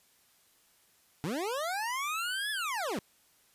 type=linear two-way sweep; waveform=25% pulse; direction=up then down; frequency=136.1 to 1740 to 162.1 Hz; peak=-28 dBFS; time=1.24-2.99 s; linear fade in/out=0 ms; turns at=2.51 s; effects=white hiss -66 dBFS RMS until 3.54 s + resampled to 32000 Hz